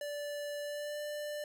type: tone with pitch glide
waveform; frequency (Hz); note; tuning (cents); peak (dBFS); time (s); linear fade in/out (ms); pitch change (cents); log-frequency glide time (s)
square; 583 to 592.5; D5 to D5; -13 to +15; -38; 0.01-1.44; 2; +28; 0.62-0.99
effects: none